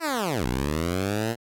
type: linear two-way sweep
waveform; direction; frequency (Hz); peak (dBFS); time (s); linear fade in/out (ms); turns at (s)
10% pulse; down then up; 342.6 to 58.27 to 118.6; -16; 0-1.36; 50; 0.46
effects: AAC 64 kbps